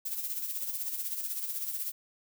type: noise with tremolo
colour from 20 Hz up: violet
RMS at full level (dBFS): -33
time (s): 0.05-1.92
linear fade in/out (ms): 10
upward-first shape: sine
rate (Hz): 16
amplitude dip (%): 55
effects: none